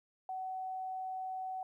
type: tone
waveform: sine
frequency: 752 Hz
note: F#5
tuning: 28 cents sharp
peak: -37 dBFS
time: 0.29-1.63 s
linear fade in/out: 2 ms
effects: 13-bit